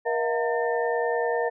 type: tone cluster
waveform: sine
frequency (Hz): 474.1 / 644 / 714 / 909 / 1799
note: A#4 / E5 / F5 / A#5 / A6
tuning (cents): +29 / -41 / +38 / -44 / +38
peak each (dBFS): -25 / -30 / -31 / -32 / -32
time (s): 0.05-1.5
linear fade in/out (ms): 20
effects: none